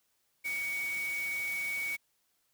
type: tone in noise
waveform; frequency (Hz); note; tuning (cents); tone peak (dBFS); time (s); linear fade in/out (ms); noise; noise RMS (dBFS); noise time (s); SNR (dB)
sine; 2244; C#7; +21; -32; 0.44-1.97; 20; white; -45; 0.44-1.97; +10
effects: white hiss -75 dBFS RMS until 2.53 s